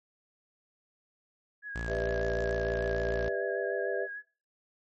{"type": "tone with vibrato", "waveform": "sine", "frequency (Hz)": 1661.2, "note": "G#6", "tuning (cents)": 0, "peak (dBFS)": -37, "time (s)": [1.62, 4.23], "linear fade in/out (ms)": 50, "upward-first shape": "sine", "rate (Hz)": 6.7, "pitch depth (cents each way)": 30}
{"type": "tone", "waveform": "sawtooth", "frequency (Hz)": 57.2, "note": "A#1", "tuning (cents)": -32, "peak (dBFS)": -30, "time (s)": [1.75, 3.29], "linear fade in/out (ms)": 10}
{"type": "chord", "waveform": "sine", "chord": "E minor seventh", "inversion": "first", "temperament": "just", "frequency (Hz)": [395.6, 494.4, 593.3, 659.3], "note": ["G4", "B4", "D5", "E5"], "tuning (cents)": [16, 2, 18, 0], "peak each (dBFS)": [-34, -34, -36, -35], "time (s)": [1.87, 4.08], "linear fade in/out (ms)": 50}
{"effects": ["noise-tail reverb RT60 0.4 s tail -24 dB re dry", "MP3 32 kbps"]}